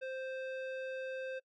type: tone with low-pass filter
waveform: square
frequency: 523.3 Hz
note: C5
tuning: in tune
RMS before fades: -41 dBFS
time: 0.01-1.4 s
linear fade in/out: 20 ms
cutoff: 2500 Hz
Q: 1.3
effects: noise-tail reverb RT60 0.1 s tail -24 dB re dry